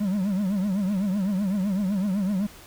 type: tone with vibrato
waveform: triangle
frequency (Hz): 196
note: G3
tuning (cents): 0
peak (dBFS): -20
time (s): 0-2.47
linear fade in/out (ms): 10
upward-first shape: triangle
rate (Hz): 7.9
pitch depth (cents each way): 160
effects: pink hiss -47 dBFS RMS until 2.66 s